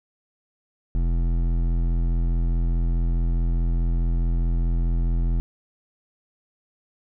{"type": "tone with hard clipping", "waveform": "sine", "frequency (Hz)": 42.37, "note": "E1", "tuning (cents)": 48, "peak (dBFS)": -21, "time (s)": [0.95, 5.4], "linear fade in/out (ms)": 0, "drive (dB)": 12, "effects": []}